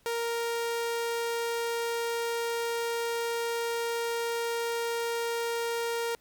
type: tone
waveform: sawtooth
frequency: 466.2 Hz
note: A#4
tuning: in tune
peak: -25 dBFS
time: 0.06-6.15 s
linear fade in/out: 0 ms
effects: pink hiss -65 dBFS RMS until 6.2 s